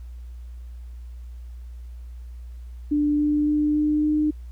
sine tone with pitch steps, 294.8 / 296.9 / 298.9 / 301 / 303.1 Hz, D4 / D4 / D4 / D4 / D#4, +7 / +19 / +31 / +43 / -45 cents, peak -18 dBFS, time 2.91-4.31 s, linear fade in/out 10 ms, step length 280 ms, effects added 60 Hz sine -35 dBFS peak until 4.51 s + pink hiss -63 dBFS RMS until 4.51 s

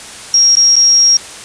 sine tone with dropouts, 5600 Hz, F8, 4 cents sharp, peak -5 dBFS, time 0.34-1.17 s, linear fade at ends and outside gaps 2 ms, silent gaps 0.554-0.569 / 0.757-0.764 s, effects white hiss -30 dBFS RMS until 1.44 s + resampled to 22050 Hz

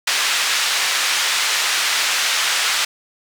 pink band-pass noise, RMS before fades -19 dBFS, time 0.07-2.85 s, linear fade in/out 5 ms, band 1600 to 6900 Hz, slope 12 dB/octave, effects none

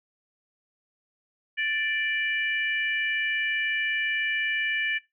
harmonic tone, 587.3 Hz, D5, in tune, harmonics 3 / 4 / 5, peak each -27 / -30 / -34 dBFS, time 1.57-4.99 s, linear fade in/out 20 ms, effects noise-tail reverb RT60 0.2 s tail -19 dB re dry

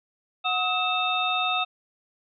sine tone cluster, 734 / 1271 / 2643 / 3676 Hz, F#5 / D#6 / E7 / A#7, -14 / +36 / +4 / -25 cents, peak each -28 dBFS, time 0.44-1.65 s, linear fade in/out 20 ms, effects none

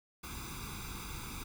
pink noise with comb filter, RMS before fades -43 dBFS, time 0.23-1.44 s, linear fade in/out 10 ms, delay 0.82 ms, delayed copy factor +0.95, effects none

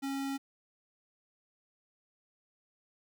square tone, 273.8 Hz, C#4, 21 cents flat, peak -34 dBFS, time 0.02-0.38 s, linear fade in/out 20 ms, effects none

